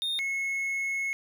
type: tone pair in turn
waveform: triangle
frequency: 3669 / 2182 Hz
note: A#7 / C#7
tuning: -28 / -28 cents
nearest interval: major sixth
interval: 900 cents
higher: first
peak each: -26 dBFS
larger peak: neither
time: 0.02-0.19 / 0.19-1.13 s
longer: second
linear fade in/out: 0 ms
effects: none